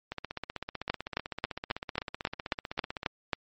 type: two click trains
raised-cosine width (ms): 0.3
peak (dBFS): -19 / -11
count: 47 / 10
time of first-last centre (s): 0.12-3.031 / 0.9-3.332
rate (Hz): 15.8 / 3.7
effects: MP3 32 kbps